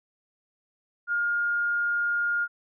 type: tone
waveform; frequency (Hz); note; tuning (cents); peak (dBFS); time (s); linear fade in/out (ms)
sine; 1417; F6; +25; -23; 1.07-2.48; 50
effects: none